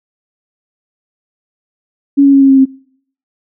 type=tone with pitch steps; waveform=sine; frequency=280.3 / 277.4 / 274.5 / 271.7 / 268.9 / 266.1 Hz; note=C#4 / C#4 / C#4 / C#4 / C4 / C4; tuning=+19 / +1 / -17 / -35 / +47 / +29 cents; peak=-3 dBFS; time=2.17-2.656 s; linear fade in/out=20 ms; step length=81 ms; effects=noise-tail reverb RT60 0.6 s tail -23 dB re dry